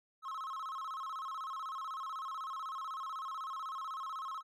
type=tone with vibrato; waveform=triangle; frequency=1177 Hz; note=D6; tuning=3 cents sharp; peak=-37 dBFS; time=0.22-4.43 s; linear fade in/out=50 ms; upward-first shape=square; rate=16 Hz; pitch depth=160 cents each way; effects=none